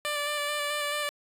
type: tone with vibrato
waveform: 10% pulse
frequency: 587.3 Hz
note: D5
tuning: in tune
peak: -20 dBFS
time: 0.05-1.09 s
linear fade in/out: 0 ms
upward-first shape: square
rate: 4.6 Hz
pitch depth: 16 cents each way
effects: resampled to 32000 Hz